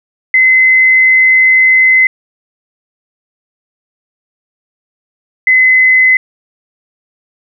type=tone pair in turn; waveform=sine; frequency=2047 / 2035 Hz; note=C7 / C7; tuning=-38 / -49 cents; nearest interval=unison; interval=11 cents; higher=first; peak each=-4 dBFS; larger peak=neither; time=0.34-2.07 / 5.47-6.17 s; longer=first; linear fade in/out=2 ms; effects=none